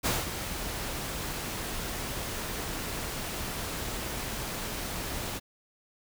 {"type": "noise with ADSR envelope", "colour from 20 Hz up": "pink", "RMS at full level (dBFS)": -26, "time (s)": [0.03, 5.4], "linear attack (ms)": 31, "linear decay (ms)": 190, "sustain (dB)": -9, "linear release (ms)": 30, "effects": []}